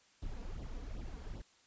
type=noise with flanger; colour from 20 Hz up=brown; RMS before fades=-43 dBFS; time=0.22-1.42 s; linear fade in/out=5 ms; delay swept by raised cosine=0.22 to 4.32 ms; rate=2.6 Hz; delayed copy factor=+0.9; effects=white hiss -67 dBFS RMS until 1.66 s + resampled to 16000 Hz